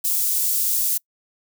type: high-pass noise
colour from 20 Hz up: white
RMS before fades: -21 dBFS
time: 0.04-0.98 s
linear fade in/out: 10 ms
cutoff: 7900 Hz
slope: 12 dB/octave
effects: noise-tail reverb RT60 0.1 s tail -26 dB re dry